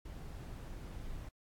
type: noise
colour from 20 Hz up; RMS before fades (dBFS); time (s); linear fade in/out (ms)
brown; -45; 0.05-1.29; 5
effects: AAC 64 kbps